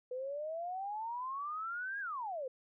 sine exponential two-way sweep, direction up then down, 493.9 to 1661.2 to 493.9 Hz, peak -37 dBFS, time 0.11-2.48 s, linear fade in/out 5 ms, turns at 2 s, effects none

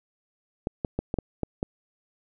clicks, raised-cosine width 2 ms, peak -13 dBFS, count 7, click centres 0.671 / 0.848 / 0.99 / 1.141 / 1.187 / 1.433 / 1.629 s, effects none

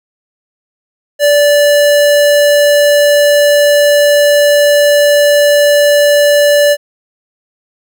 square tone, 582 Hz, D5, 16 cents flat, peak -6 dBFS, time 1.19-6.77 s, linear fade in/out 50 ms, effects none

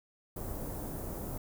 pink band-stop noise, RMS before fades -39 dBFS, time 0.36-1.38 s, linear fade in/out 5 ms, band 710 to 14000 Hz, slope 12 dB/octave, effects none

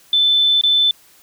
sine tone with dropouts, 3522 Hz, A7, 1 cent sharp, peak -11 dBFS, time 0.13-0.91 s, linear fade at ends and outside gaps 2 ms, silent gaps 0.612-0.636 s, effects white hiss -50 dBFS RMS until 1.22 s

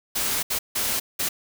white noise bursts at uneven times, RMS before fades -25 dBFS, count 4, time 0.15-0.43 / 0.5-0.59 / 0.75-1 / 1.19-1.29 s, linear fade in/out 10 ms, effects none

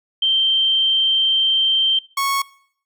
sine / sawtooth tone pair in turn, 3136 / 1103.6 Hz, G7 / C#6, 0 / -8 cents, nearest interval octave + tritone, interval 1808 cents, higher first, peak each -14 dBFS, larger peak neither, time 0.22-1.99 / 2.17-2.42 s, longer first, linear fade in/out 5 ms, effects noise-tail reverb RT60 0.6 s tail -21 dB re dry

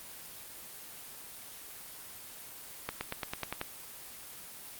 accelerating click train, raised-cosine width 0.3 ms, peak -17 dBFS, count 8, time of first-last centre 2.89-3.614 s, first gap 120 ms, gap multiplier 0.95, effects white hiss -47 dBFS RMS until 4.79 s + Opus 24 kbps

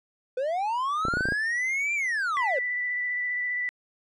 triangle linear two-way sweep, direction up then down, 489 to 2390 to 489 Hz, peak -23 dBFS, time 0.37-2.59 s, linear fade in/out 5 ms, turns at 1.94 s
clicks, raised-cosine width 2 ms, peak -17 dBFS, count 8, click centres 1.052 / 1.084 / 1.138 / 1.171 / 1.208 / 1.255 / 1.287 / 1.322 s
sine tone with vibrato, 1975.5 Hz, B6, in tune, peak -26 dBFS, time 2.37-3.69 s, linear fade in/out 0 ms, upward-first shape square, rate 15 Hz, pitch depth 11 cents each way
effects resampled to 24000 Hz

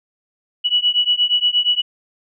sine beating tone pair, 2936 / 2944.5 Hz, F#7 / F#7, -14 / -9 cents, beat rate 8.5 Hz, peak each -17 dBFS, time 0.64-1.82 s, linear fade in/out 20 ms, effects none

